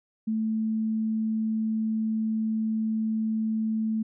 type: tone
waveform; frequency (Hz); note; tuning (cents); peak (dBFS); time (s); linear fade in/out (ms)
sine; 220; A3; 0; -24; 0.27-4.03; 10
effects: none